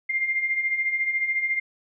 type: beating tone pair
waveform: sine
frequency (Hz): 2096 / 2110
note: C7 / C7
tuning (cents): +2 / +14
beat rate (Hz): 14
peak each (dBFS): -30 / -23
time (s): 0.09-1.6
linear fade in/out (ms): 10
effects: none